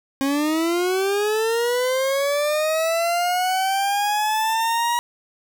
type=linear sweep; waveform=40% pulse; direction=up; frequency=268.6 to 959 Hz; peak=-18 dBFS; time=0.21-4.99 s; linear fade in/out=0 ms; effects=none